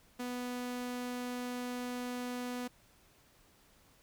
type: tone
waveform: sawtooth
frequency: 246.9 Hz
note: B3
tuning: in tune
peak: -33 dBFS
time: 0.19-2.68 s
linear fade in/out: 10 ms
effects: pink hiss -65 dBFS RMS until 4.02 s